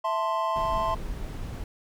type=chord; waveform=triangle; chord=A minor; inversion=second; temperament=equal with one note detuned; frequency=659.3 / 884.1 / 1046.5 Hz; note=E5 / A5 / C6; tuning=0 / +8 / 0 cents; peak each=-28 / -29 / -25 dBFS; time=0.04-0.95 s; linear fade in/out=10 ms
type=noise; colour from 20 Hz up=brown; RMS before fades=-34 dBFS; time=0.56-1.64 s; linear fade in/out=2 ms
effects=none